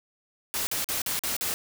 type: noise bursts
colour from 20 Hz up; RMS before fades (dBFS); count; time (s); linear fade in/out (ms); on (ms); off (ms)
white; -29; 6; 0.54-1.54; 0; 130; 44
effects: none